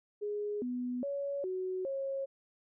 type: tone with pitch steps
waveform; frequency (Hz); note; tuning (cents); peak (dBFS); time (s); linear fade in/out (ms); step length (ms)
sine; 415 / 247.7 / 562 / 371.8 / 544; G#4 / B3 / C#5 / F#4 / C#5; -1 / +5 / +24 / +8 / -33; -33; 0.21-2.26; 20; 410
effects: none